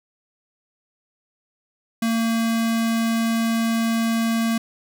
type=tone with notch filter; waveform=square; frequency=227.6 Hz; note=A#3; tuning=41 cents flat; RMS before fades=-21 dBFS; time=2.02-4.58 s; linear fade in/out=5 ms; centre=500 Hz; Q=1.2; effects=none